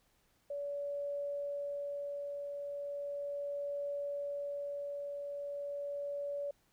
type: tone with tremolo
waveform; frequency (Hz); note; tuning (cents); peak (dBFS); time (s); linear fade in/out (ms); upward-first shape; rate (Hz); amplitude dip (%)
sine; 571; D5; -49; -35; 0.5-6.51; 5; triangle; 0.37; 35
effects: pink hiss -73 dBFS RMS until 6.72 s